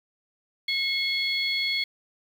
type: tone cluster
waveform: sine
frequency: 2169 / 3353 / 4357 Hz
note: C#7 / G#7 / C#8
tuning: -38 / +16 / -31 cents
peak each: -27 / -29 / -29 dBFS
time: 0.68-1.84 s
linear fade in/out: 5 ms
effects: 8-bit